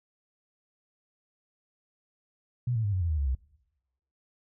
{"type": "tone with pitch steps", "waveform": "sine", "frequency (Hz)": [122.7, 111.87, 101.99, 92.99, 84.78, 77.3, 70.47, 64.25], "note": ["B2", "A2", "G#2", "F#2", "E2", "D#2", "C#2", "C2"], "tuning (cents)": [-11, 29, -31, 9, 49, -11, 29, -31], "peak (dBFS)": -25, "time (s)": [2.67, 3.35], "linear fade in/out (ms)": 5, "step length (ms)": 85, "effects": ["noise-tail reverb RT60 0.9 s tail -21 dB re dry"]}